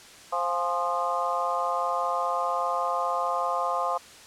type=harmonic tone with a mistuned harmonic; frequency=175 Hz; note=F3; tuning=4 cents sharp; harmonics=3 / 4 / 5 / 6 / 7; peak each=-32 / -30 / -33 / -29 / -31 dBFS; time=0.32-3.98 s; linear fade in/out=10 ms; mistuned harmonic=5; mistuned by=-68 cents; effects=white hiss -48 dBFS RMS until 4.26 s + low-pass 8000 Hz 12 dB/octave